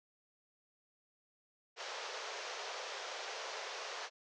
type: band-pass noise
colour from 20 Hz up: pink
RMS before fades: -44 dBFS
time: 1.76-4.1 s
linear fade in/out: 50 ms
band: 430 to 6400 Hz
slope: 48 dB/octave
effects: none